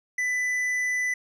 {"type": "tone with tanh clipping", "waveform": "sine", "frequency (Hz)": 1994, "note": "B6", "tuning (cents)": 16, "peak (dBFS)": -25, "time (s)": [0.18, 1.14], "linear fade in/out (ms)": 5, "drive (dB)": 8, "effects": []}